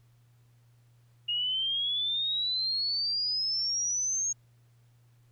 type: exponential sweep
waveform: sine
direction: up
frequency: 2850 to 6580 Hz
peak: -27 dBFS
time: 1.28-4.33 s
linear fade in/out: 10 ms
effects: added 119 Hz sine -59 dBFS peak until 5.31 s + pink hiss -72 dBFS RMS until 5.31 s